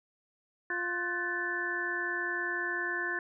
harmonic tone with a mistuned harmonic, 350.8 Hz, F4, 8 cents sharp, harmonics 1 / 2 / 3 / 4 / 5, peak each -39 / -45 / -41 / -36 / -33 dBFS, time 0.7-3.19 s, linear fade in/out 2 ms, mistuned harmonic 4, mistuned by +120 cents, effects none

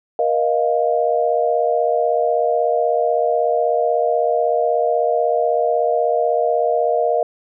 sine chord, Bb suspended fourth, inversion none, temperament equal with one note detuned, 473.8 / 622.3 / 698.5 Hz, Bb4 / Eb5 / F5, +28 / 0 / 0 cents, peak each -19 dBFS, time 0.19-7.23 s, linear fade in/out 2 ms, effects none

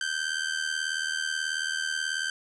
sawtooth tone with amplitude modulation, 1556 Hz, G6, 13 cents flat, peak -21 dBFS, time 0.01-2.3 s, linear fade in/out 2 ms, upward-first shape sine, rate 78.4 Hz, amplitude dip 75%, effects resampled to 22050 Hz + 9-bit

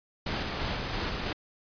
pink noise with tremolo, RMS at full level -31 dBFS, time 0.26-1.33 s, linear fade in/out 5 ms, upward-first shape square, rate 3 Hz, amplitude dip 25%, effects resampled to 11025 Hz

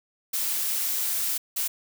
blue noise bursts at uneven times, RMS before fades -27 dBFS, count 2, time 0.33-1.38 / 1.56-1.68 s, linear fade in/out 10 ms, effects none

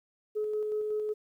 sine tone with tremolo, 425.6 Hz, G#4, 42 cents sharp, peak -27 dBFS, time 0.35-1.14 s, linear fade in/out 20 ms, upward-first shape square, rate 5.4 Hz, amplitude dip 25%, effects tanh soft clip ceiling -23 dBFS + 11-bit

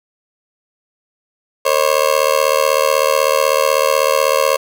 30% pulse tone with amplitude modulation, 540 Hz, C#5, 45 cents flat, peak -5 dBFS, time 1.65-4.57 s, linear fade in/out 10 ms, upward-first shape sine, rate 76.1 Hz, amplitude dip 100%, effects none

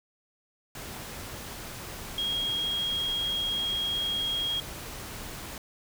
sine tone in noise, 3269 Hz, G#7, 28 cents flat, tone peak -27 dBFS, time 2.18-4.6 s, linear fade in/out 2 ms, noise pink, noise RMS -40 dBFS, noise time 0.75-5.58 s, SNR +10 dB, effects none

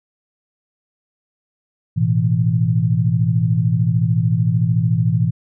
sine chord, A suspended second, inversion none, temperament equal, 110 / 123.47 / 164.81 Hz, A2 / B2 / E3, 0 / 0 / 0 cents, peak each -18 dBFS, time 1.96-5.31 s, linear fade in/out 20 ms, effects none

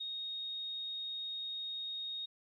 sine tone, 3729 Hz, A#7, in tune, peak -38 dBFS, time 0-2.26 s, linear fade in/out 10 ms, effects 13-bit

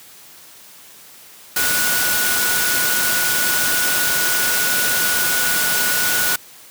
sine tone in noise, 1465 Hz, F#6, 18 cents flat, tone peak -21 dBFS, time 1.56-6.36 s, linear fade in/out 5 ms, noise white, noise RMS -19 dBFS, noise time 1.56-6.36 s, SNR -5 dB, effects white hiss -43 dBFS RMS until 6.7 s + high-pass 100 Hz 12 dB/octave

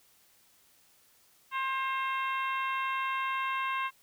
harmonic tone with a mistuned harmonic, 531 Hz, C5, 25 cents sharp, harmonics 2 / 3 / 4 / 5 / 6 / 7, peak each -31 / -38 / -38 / -39 / -47 / -49 dBFS, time 1.51-3.91 s, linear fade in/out 50 ms, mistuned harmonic 5, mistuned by +29 cents, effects white hiss -64 dBFS RMS until 4.02 s

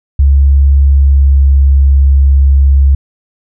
sine tone with pitch glide, 69.3 to 68.62 Hz, C#2 to C#2, 0 to -17 cents, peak -3 dBFS, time 0.19-2.95 s, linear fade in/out 5 ms, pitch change -17 cents, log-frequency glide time 0.9-1.43 s, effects none

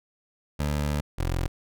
20% pulse tone pair in turn, 73.5 / 43.52 Hz, D2 / F1, +2 / -5 cents, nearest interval major sixth, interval 907 cents, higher first, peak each -20 dBFS, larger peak neither, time 0.59-1.01 / 1.18-1.48 s, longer first, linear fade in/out 10 ms, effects none

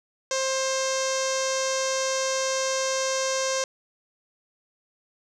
sawtooth tone with low-pass filter, 529 Hz, C5, 19 cents sharp, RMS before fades -26 dBFS, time 0.31-3.64 s, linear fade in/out 2 ms, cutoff 6300 Hz, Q 5.2, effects none

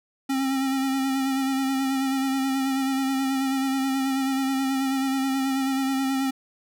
square tone with vibrato, 267.9 Hz, C4, 41 cents sharp, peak -23 dBFS, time 0.29-6.31 s, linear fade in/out 10 ms, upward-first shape sine, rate 9.3 Hz, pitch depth 28 cents each way, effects none

